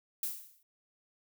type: noise with exponential decay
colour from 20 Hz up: violet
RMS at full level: -32 dBFS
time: 0.23-0.63 s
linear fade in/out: 2 ms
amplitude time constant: 86 ms
effects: none